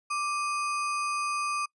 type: tone with sample-and-hold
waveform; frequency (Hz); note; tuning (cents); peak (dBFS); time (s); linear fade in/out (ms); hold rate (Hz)
sine; 1174.7; D6; 0; -27; 0.1-1.66; 10; 3675
effects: noise-tail reverb RT60 0.1 s tail -25 dB re dry + resampled to 24000 Hz